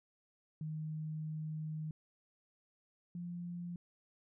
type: tone pair in turn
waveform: sine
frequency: 155.56 / 174.17 Hz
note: D#3 / F3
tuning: 0 / -4 cents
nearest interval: major second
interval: 196 cents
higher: second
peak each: -38 / -40 dBFS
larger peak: first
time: 0.61-1.91 / 3.15-3.76 s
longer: first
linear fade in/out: 2 ms
effects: none